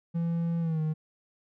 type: tone with pitch glide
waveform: triangle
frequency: 168.1 to 155.94 Hz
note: E3 to D#3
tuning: +34 to +4 cents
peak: -24 dBFS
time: 0.14-0.94 s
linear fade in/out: 20 ms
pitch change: -130 cents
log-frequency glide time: 0.6-0.81 s
effects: none